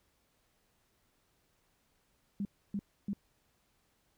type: tone bursts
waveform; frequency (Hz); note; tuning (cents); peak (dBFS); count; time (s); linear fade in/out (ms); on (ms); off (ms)
sine; 200.6; G3; +40; -32; 3; 2.4-3.133; 2; 51; 290
effects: pink hiss -74 dBFS RMS until 4.17 s